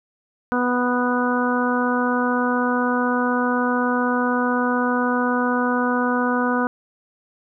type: harmonic tone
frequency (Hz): 246.9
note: B3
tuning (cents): 0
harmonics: 1 / 2 / 3 / 4 / 5 / 6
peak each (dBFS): -21 / -25 / -29 / -26 / -27 / -26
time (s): 0.52-6.67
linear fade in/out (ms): 0
effects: none